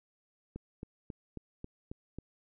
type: click train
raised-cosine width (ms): 3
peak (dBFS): -28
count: 7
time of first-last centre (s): 0.56-2.186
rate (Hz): 3.69
effects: none